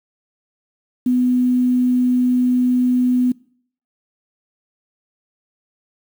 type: tone with quantisation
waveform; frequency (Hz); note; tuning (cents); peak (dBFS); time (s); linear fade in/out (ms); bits
sine; 249.6; B3; +19; -13; 1.06-3.32; 5; 7
effects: noise-tail reverb RT60 0.6 s tail -24 dB re dry